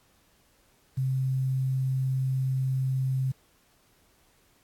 sine tone with quantisation, 131.7 Hz, C3, 12 cents sharp, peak -24 dBFS, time 0.97-3.32 s, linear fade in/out 10 ms, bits 9, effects pink hiss -64 dBFS RMS until 4.63 s + AAC 64 kbps

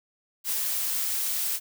blue noise, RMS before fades -28 dBFS, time 0.44-1.6 s, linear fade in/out 50 ms, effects none

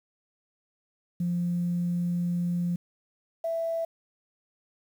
sine tone pair in turn, 174.61 / 661.1 Hz, F3 / E5, 0 / +5 cents, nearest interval octave + major seventh, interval 2305 cents, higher second, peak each -24 / -26 dBFS, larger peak first, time 1.2-2.76 / 3.44-3.85 s, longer first, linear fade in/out 5 ms, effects tanh soft clip ceiling -20 dBFS + 9-bit

